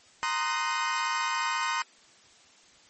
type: chord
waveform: 30% pulse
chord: C half-diminished seventh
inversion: third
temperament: equal with one note detuned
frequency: 932.3 / 1046.5 / 1244.5 / 1505.8 Hz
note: Bb5 / C6 / Eb6 / Gb6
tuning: 0 / 0 / 0 / +30 cents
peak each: -29 / -29 / -30 / -32 dBFS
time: 0.23-1.82 s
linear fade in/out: 0 ms
effects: white hiss -57 dBFS RMS until 2.89 s + MP3 32 kbps